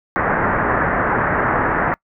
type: low-pass noise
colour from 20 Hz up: white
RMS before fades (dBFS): -18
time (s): 0.16-1.94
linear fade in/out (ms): 0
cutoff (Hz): 1800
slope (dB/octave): 48
effects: noise-tail reverb RT60 0.1 s tail -25 dB re dry